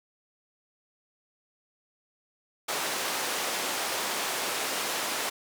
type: band-pass noise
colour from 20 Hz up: pink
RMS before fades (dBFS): -31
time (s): 2.68-5.3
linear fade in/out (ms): 10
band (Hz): 470 to 13000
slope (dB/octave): 12
effects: none